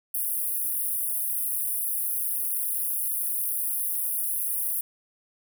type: high-pass noise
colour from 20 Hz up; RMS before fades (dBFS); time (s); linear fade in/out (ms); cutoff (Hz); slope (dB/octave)
pink; -28; 0.14-4.81; 5; 9600; 96
effects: none

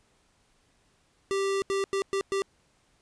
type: tone bursts at uneven times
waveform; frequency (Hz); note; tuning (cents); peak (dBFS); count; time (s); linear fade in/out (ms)
square; 392; G4; 0; -26; 5; 1.31-1.62 / 1.7-1.84 / 1.93-2.02 / 2.13-2.21 / 2.32-2.42; 0
effects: pink hiss -67 dBFS RMS until 3.01 s + resampled to 22050 Hz

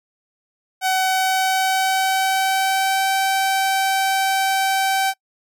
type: tone with pitch glide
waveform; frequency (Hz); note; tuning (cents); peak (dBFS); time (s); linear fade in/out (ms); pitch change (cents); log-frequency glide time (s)
sawtooth; 754 to 772.1; F#5 to G5; +32 to -26; -13; 0.81-5.14; 50; +42; 1.01-3.09
effects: noise-tail reverb RT60 0.1 s tail -25 dB re dry

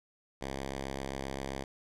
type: tone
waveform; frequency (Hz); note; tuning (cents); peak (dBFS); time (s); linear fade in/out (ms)
5% pulse; 67.6; C#2; -43; -25; 0.41-1.64; 5
effects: low-pass 9000 Hz 12 dB/octave

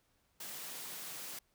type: high-pass noise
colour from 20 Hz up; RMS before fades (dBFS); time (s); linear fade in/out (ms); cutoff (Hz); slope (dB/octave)
white; -45; 0.4-1.39; 5; 120; 48
effects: pink hiss -75 dBFS RMS until 1.54 s

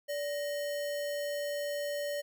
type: tone with sample-and-hold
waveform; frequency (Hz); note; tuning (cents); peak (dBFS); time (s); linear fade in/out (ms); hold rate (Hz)
sine; 579; D5; -25; -32; 0.08-2.22; 20; 2450
effects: none

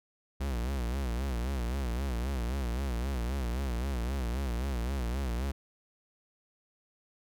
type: tone with vibrato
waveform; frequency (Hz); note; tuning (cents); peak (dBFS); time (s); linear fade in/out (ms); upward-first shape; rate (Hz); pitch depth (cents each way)
45% pulse; 63.1; B1; +38; -30; 0.4-5.52; 10; sine; 3.8; 170
effects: none

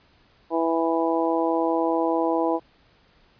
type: harmonic tone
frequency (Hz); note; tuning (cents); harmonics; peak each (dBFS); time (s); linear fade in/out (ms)
164.81; E3; 0; 2 / 3 / 4 / 5 / 6; -24 / -26 / -27 / -28 / -29; 0.5-2.6; 50
effects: pink hiss -59 dBFS RMS until 3.39 s + resampled to 11025 Hz

